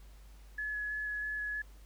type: tone with vibrato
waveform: sine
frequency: 1700 Hz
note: G#6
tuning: 40 cents sharp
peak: -34 dBFS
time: 0.58-1.62 s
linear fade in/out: 5 ms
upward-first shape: square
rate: 3.1 Hz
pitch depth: 8 cents each way
effects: added 50 Hz sine -51 dBFS peak until 1.85 s + pink hiss -64 dBFS RMS until 1.85 s